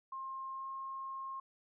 sine tone with pitch glide, 1064 to 1071.4 Hz, C6 to C6, +29 to +41 cents, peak -40 dBFS, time 0.12-1.4 s, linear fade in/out 5 ms, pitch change +12 cents, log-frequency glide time 0.52-0.67 s, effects none

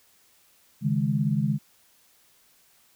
sine chord, C# suspended second, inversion none, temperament just, 138.59 / 155.92 / 207.9 Hz, C#3 / D#3 / G#3, 0 / +4 / +2 cents, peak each -26 dBFS, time 0.81-1.59 s, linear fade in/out 50 ms, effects white hiss -61 dBFS RMS until 2.95 s

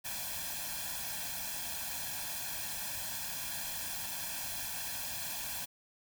white noise with comb filter, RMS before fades -39 dBFS, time 0.04-5.66 s, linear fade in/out 20 ms, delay 1.2 ms, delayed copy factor +0.85, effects none

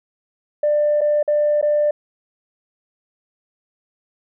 sine tone with dropouts, 594 Hz, D5, 20 cents sharp, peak -13 dBFS, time 0.63-1.91 s, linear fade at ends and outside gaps 5 ms, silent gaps 1.009-1.014 / 1.229-1.277 / 1.614-1.626 s, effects tanh soft clip ceiling -10 dBFS

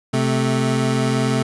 25% pulse tone pair together, 130 / 218.6 Hz, C3 / A3, -11 / -11 cents, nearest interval major sixth, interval 900 cents, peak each -15 / -17 dBFS, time 0.13-1.43 s, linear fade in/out 10 ms, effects resampled to 24000 Hz

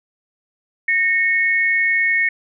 sine tone pair together, 1846.6 / 2196 Hz, A#6 / C#7, -17 / -17 cents, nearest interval minor third, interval 300 cents, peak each -17 dBFS, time 0.88-2.29 s, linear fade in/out 5 ms, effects none

